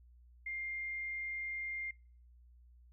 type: tone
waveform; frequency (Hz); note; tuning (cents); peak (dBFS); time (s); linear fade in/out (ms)
sine; 2110; C7; +14; -38; 0.46-1.91; 5
effects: noise-tail reverb RT60 0.5 s tail -25 dB re dry + added 60 Hz sine -58 dBFS peak until 2.92 s